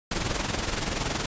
pink noise with amplitude modulation, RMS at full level -26 dBFS, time 0.11-1.26 s, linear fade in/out 5 ms, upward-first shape sine, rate 21.2 Hz, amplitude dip 60%, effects resampled to 16000 Hz

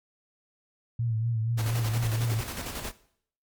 sine tone with vibrato, 113.9 Hz, A#2, 40 cents flat, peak -25 dBFS, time 0.99-2.41 s, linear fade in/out 5 ms, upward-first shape sine, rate 4.2 Hz, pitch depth 64 cents each way
pink noise with tremolo, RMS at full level -34 dBFS, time 1.57-2.92 s, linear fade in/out 20 ms, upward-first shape square, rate 11 Hz, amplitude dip 45%
effects noise-tail reverb RT60 0.6 s tail -17 dB re dry + MP3 96 kbps

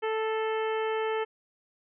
harmonic tone with a mistuned harmonic, 440 Hz, A4, in tune, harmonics 1 / 2 / 3 / 4 / 5 / 6 / 7, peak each -28 / -34 / -38 / -40 / -42 / -44 / -45 dBFS, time 0.02-1.25 s, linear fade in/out 20 ms, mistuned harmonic 5, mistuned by -27 cents, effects none

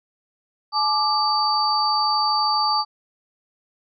sine tone cluster, 854 / 1181 / 4614 Hz, G#5 / D6 / D8, +48 / +9 / -31 cents, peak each -22 dBFS, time 0.72-2.85 s, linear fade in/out 50 ms, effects none

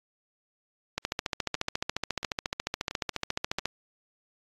two click trains, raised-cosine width 0.2 ms, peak -18 / -11 dBFS, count 4 / 39, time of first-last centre 1.55-3.591 / 0.98-3.656 s, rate 1.47 / 14.2 Hz, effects AAC 32 kbps

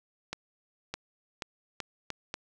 accelerating click train, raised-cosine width 0.2 ms, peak -17 dBFS, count 6, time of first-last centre 0.33-2.341 s, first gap 610 ms, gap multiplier 0.79, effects none

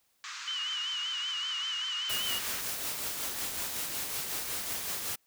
pink band-pass noise, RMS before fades -42 dBFS, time 0.24-2.61 s, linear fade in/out 0 ms, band 1100 to 7100 Hz, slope 48 dB/octave
sine tone with vibrato, 2967 Hz, F#7, 4 cents sharp, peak -32 dBFS, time 0.47-2.39 s, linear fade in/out 10 ms, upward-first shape sine, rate 5.2 Hz, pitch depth 71 cents each way
white noise with tremolo, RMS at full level -34 dBFS, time 2.09-5.16 s, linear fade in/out 10 ms, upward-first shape sine, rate 5.4 Hz, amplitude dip 35%
effects white hiss -72 dBFS RMS until 5.26 s

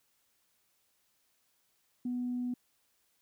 sine tone, 246.7 Hz, B3, 2 cents flat, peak -31 dBFS, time 2.05-2.54 s, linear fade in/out 5 ms, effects tanh soft clip ceiling -27 dBFS + white hiss -74 dBFS RMS until 3.21 s

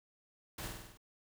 pink noise with echo, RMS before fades -43 dBFS, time 0.58-0.68 s, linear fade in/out 5 ms, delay 49 ms, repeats 6, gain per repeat -3 dB, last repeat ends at 0.974 s, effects none

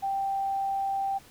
sine tone, 784 Hz, G5, in tune, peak -26 dBFS, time 0.02-1.19 s, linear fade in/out 20 ms, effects pink hiss -54 dBFS RMS until 1.3 s

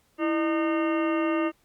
harmonic tone with a mistuned harmonic, 305.6 Hz, D#4, 31 cents flat, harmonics 1 / 2 / 3 / 4 / 5 / 6 / 7 / 9 / 10, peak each -24 / -30 / -39 / -32 / -43 / -40 / -40 / -38 / -51 dBFS, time 0.18-1.52 s, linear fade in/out 50 ms, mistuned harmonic 1, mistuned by +120 cents, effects pink hiss -66 dBFS RMS until 1.64 s + Opus 48 kbps

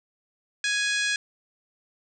harmonic tone with a mistuned harmonic, 830.6 Hz, G#5, in tune, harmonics 2 / 3 / 4 / 5 / 6 / 7 / 8 / 9 / 10, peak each -26 / -30 / -32 / -34 / -36 / -37 / -38 / -39 / -40 dBFS, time 0.64-1.16 s, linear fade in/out 2 ms, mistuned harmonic 4, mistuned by +17 cents, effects none

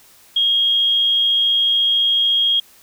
sine tone with amplitude modulation, 3262 Hz, G#7, 32 cents flat, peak -12 dBFS, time 0.36-2.6 s, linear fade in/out 5 ms, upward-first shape sine, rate 180 Hz, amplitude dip 25%, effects white hiss -49 dBFS RMS until 2.82 s

